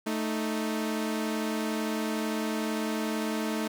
sawtooth tone pair together, 220 / 311.1 Hz, A3 / D#4, 0 / 0 cents, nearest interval tritone, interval 600 cents, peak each -26 / -29 dBFS, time 0.06-3.68 s, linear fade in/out 10 ms, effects none

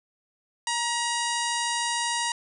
harmonic tone with a mistuned harmonic, 953 Hz, A#5, 38 cents sharp, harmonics 1 / 2 / 3 / 4 / 5 / 6 / 7 / 8 / 9 / 10, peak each -29 / -32 / -34 / -35 / -36 / -37 / -37 / -38 / -39 / -39 dBFS, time 0.67-2.32 s, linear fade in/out 2 ms, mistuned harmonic 1, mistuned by -27 cents, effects none

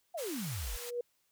sine exponential sweep, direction down, 740 to 38.72 Hz, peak -36 dBFS, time 0.14-0.77 s, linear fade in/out 10 ms
white band-pass noise, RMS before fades -44 dBFS, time 0.17-0.91 s, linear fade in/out 20 ms, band 610 to 15000 Hz, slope 12 dB/octave
sine tone with exponential growth, 482.7 Hz, B4, 40 cents flat, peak -30 dBFS, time 0.57-1.01 s, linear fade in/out 5 ms, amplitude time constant 94 ms
effects white hiss -75 dBFS RMS until 1.31 s

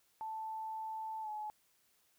sine tone with pitch glide, 880 to 850.5 Hz, A5 to G#5, 0 to +41 cents, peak -39 dBFS, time 0.21-1.5 s, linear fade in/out 0 ms, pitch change -59 cents, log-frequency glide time 1.22-1.29 s, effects white hiss -73 dBFS RMS until 2.18 s

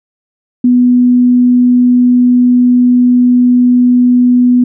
sine tone, 246.9 Hz, B3, in tune, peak -4 dBFS, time 0.64-4.64 s, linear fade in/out 5 ms, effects none

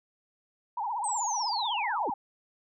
sine tone with vibrato, 892 Hz, A5, 23 cents sharp, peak -29 dBFS, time 0.77-2.14 s, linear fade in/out 5 ms, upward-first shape triangle, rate 16 Hz, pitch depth 220 cents each way
sine linear sweep, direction down, 8372 to 207.7 Hz, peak -31 dBFS, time 1.04-2.1 s, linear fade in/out 2 ms
effects none

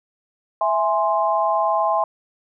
sine chord, E augmented, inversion none, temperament equal, 659.3 / 830.6 / 1046.5 Hz, E5 / G#5 / B#5, 0 / 0 / 0 cents, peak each -21 dBFS, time 0.61-2.04 s, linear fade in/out 2 ms, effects none

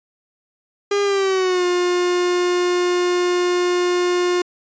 45% pulse tone with pitch glide, 404.5 to 356.2 Hz, G#4 to F4, -46 to +34 cents, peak -16 dBFS, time 0.91-4.42 s, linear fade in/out 5 ms, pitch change -220 cents, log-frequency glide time 1.03-1.65 s, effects resampled to 16000 Hz

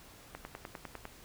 click train, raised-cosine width 0.5 ms, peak -26 dBFS, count 8, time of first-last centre 0.35-1.054 s, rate 9.95 Hz, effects pink hiss -55 dBFS RMS until 1.24 s

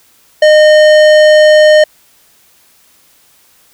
sine tone with tanh clipping, 612 Hz, D#5, 29 cents flat, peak -4 dBFS, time 0.42-1.84 s, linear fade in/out 5 ms, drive 16 dB, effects white hiss -48 dBFS RMS until 3.73 s

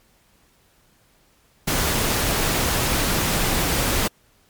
pink noise, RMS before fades -21 dBFS, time 1.67-4.08 s, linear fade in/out 10 ms, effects pink hiss -59 dBFS RMS until 4.49 s + MP3 96 kbps

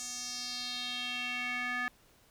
square tone with band-pass filter sweep, 246.9 Hz, B3, in tune, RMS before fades -37 dBFS, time 0-1.88 s, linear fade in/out 0 ms, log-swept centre 6900 to 1700 Hz, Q 3.5, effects pink hiss -64 dBFS RMS until 2.3 s

